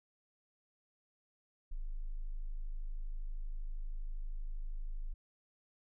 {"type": "tone", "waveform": "sine", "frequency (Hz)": 26.31, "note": "G#0", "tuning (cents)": 23, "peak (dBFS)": -36, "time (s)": [1.71, 5.14], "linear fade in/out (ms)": 10, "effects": []}